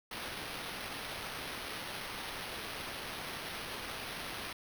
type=noise with sample-and-hold; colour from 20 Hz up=violet; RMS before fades=-42 dBFS; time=0.11-4.53 s; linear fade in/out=5 ms; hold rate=7350 Hz; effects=none